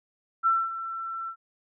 sine tone with ADSR envelope, 1343 Hz, E6, 32 cents sharp, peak -18 dBFS, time 0.43-1.36 s, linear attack 34 ms, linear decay 230 ms, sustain -13 dB, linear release 80 ms, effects none

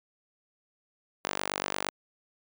sawtooth tone with high-pass filter, 48.66 Hz, G1, 12 cents flat, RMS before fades -34 dBFS, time 1.24-1.9 s, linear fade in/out 10 ms, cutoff 610 Hz, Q 0.67, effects none

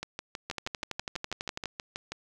two click trains, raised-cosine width 0.2 ms, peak -18 / -16 dBFS, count 14 / 15, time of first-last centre 0.03-2.12 / 0.5-1.657 s, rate 6.22 / 12.1 Hz, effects none

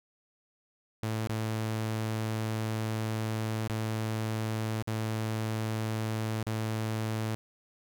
sawtooth tone with dropouts, 110 Hz, A2, in tune, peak -26 dBFS, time 1.03-7.35 s, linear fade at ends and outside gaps 0 ms, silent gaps 1.272-1.294 / 3.677-3.698 / 4.824-4.874 / 6.429-6.466 s, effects none

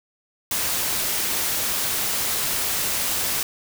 white noise, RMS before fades -24 dBFS, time 0.51-3.43 s, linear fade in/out 2 ms, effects none

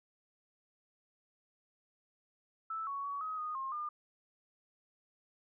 sine tone with pitch steps, 1316 / 1115 / 1127 / 1266 / 1236 / 1068 / 1207 Hz, E6 / C#6 / C#6 / D#6 / D#6 / C6 / D6, -3 / +10 / +28 / +30 / -12 / +35 / +47 cents, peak -36 dBFS, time 2.7-3.89 s, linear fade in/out 5 ms, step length 170 ms, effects none

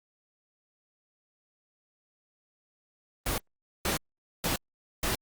pink noise bursts, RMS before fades -29 dBFS, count 4, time 3.26-5.15 s, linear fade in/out 2 ms, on 120 ms, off 470 ms, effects Opus 24 kbps

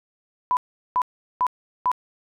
sine tone bursts, 997 Hz, B5, 16 cents sharp, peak -17 dBFS, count 4, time 0.51-1.916 s, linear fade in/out 0 ms, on 59 ms, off 390 ms, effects none

